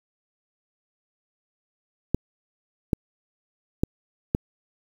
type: clicks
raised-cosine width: 3 ms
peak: -7 dBFS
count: 4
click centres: 2.146 / 2.932 / 3.835 / 4.349 s
effects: 7-bit